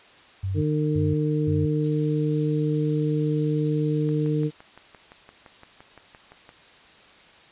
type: tone bursts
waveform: sine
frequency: 95.9 Hz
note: G2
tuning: 37 cents flat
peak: -24 dBFS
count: 3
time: 0.43-1.66 s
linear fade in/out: 10 ms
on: 190 ms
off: 330 ms
type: harmonic tone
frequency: 151.7 Hz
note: D#3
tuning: 44 cents flat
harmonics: 1 / 2 / 3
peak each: -23 / -26 / -28 dBFS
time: 0.54-4.51 s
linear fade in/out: 50 ms
type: noise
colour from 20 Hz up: violet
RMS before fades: -36 dBFS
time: 1.84-4.52 s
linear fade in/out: 0 ms
type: click train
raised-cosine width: 0.5 ms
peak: -30 dBFS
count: 15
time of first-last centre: 4.09-6.491 s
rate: 5.83 Hz
effects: white hiss -51 dBFS RMS until 7.51 s + resampled to 8000 Hz